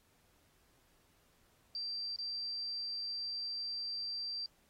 sine tone with dropouts, 4699 Hz, D8, in tune, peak -37 dBFS, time 1.75-4.46 s, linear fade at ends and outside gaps 1 ms, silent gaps 2.161-2.187 s, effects pink hiss -71 dBFS RMS until 4.69 s + AAC 48 kbps

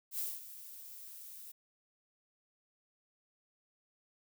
violet noise with ADSR envelope, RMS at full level -36 dBFS, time 0.11-1.52 s, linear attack 79 ms, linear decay 210 ms, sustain -14 dB, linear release 8 ms, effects none

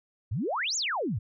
sine exponential two-way sweep, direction up then down, 85.9 to 7410 to 85.9 Hz, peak -27 dBFS, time 0.31-1.19 s, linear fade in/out 10 ms, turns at 0.76 s, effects none

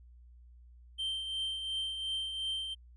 triangle tone with tremolo, 3132 Hz, G7, 2 cents flat, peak -30 dBFS, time 0.98-2.75 s, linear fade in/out 20 ms, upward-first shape triangle, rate 2.8 Hz, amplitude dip 50%, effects added 60 Hz sine -53 dBFS peak until 2.96 s + resampled to 24000 Hz

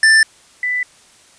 square / sine tone pair in turn, 1772 / 1989 Hz, A6 / B6, +12 / +12 cents, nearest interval major second, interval 200 cents, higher second, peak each -8 / -16 dBFS, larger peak first, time 0.03-0.23 / 0.63-0.83 s, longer neither, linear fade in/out 2 ms, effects white hiss -48 dBFS RMS until 1.38 s + resampled to 22050 Hz

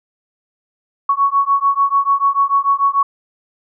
sine beating tone pair, 1110 / 1116.8 Hz, C#6 / C#6, +2 / +13 cents, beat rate 6.8 Hz, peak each -15 dBFS, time 1.09-3.03 s, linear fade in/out 5 ms, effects none

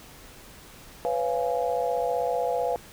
sine chord, C# dominant seventh, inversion third, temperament just, 498.9 / 554.4 / 693 / 831.5 Hz, B4 / C#5 / E#5 / G#5, +17 / 0 / -14 / +2 cents, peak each -27 / -32 / -28 / -32 dBFS, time 1.05-2.76 s, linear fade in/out 0 ms, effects pink hiss -48 dBFS RMS until 2.92 s

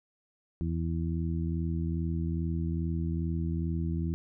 harmonic tone, 82.41 Hz, E2, in tune, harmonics 1 / 2 / 3 / 4, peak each -31 / -32 / -39 / -39 dBFS, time 0.61-4.14 s, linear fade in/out 0 ms, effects none

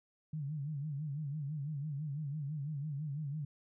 sine tone with vibrato, 146.83 Hz, D3, in tune, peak -36 dBFS, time 0.33-3.45 s, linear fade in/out 5 ms, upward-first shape sine, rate 6 Hz, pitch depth 120 cents each way, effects none

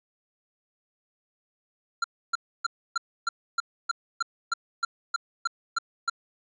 square tone bursts, 1372 Hz, F6, 31 cents flat, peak -23 dBFS, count 14, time 2.02-6.098 s, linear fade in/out 5 ms, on 22 ms, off 290 ms, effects resampled to 16000 Hz

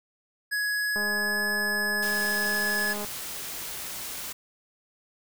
square tone with pitch glide, 1676 to 1699.4 Hz, G#6 to G#6, +15 to +39 cents, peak -26 dBFS, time 0.51-2.94 s, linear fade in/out 20 ms, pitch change +24 cents, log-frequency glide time 0.74-1.45 s
click train, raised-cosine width 1 ms, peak -23 dBFS, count 433, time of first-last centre 0.96-3.047 s, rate 207 Hz
white noise, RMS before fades -36 dBFS, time 2.02-4.33 s, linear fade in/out 10 ms
effects none

